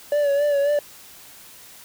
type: tone with vibrato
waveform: triangle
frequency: 574 Hz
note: D5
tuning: 40 cents flat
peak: -15 dBFS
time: 0.12-0.79 s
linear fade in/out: 2 ms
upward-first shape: sine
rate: 3.7 Hz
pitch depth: 46 cents each way
effects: white hiss -45 dBFS RMS until 1.84 s